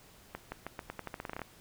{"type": "accelerating click train", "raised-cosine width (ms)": 0.5, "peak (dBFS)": -23, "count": 15, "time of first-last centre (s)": [0.35, 1.417], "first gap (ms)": 170, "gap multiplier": 0.86, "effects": ["pink hiss -58 dBFS RMS until 1.6 s"]}